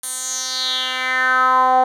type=tone with band-pass filter sweep; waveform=10% pulse; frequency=257.1 Hz; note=C4; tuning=30 cents flat; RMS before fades=-18 dBFS; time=0.03-1.84 s; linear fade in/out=5 ms; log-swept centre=10000 to 710 Hz; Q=4.5; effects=none